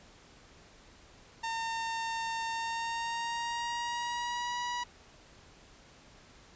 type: tone with pitch glide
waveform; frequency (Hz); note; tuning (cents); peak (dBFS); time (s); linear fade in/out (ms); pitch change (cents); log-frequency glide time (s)
sawtooth; 910 to 969.7; A#5 to B5; -42 to -32; -29; 1.43-4.84; 10; +110; 2.5-4.58
effects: pink hiss -57 dBFS RMS until 6.55 s + resampled to 16000 Hz